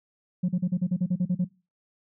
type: tone bursts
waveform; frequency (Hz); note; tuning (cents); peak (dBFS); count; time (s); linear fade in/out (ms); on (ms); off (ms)
sine; 180; F#3; -47; -19; 11; 0.43-1.448; 10; 58; 38
effects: noise-tail reverb RT60 0.3 s tail -22 dB re dry + tanh soft clip ceiling -19 dBFS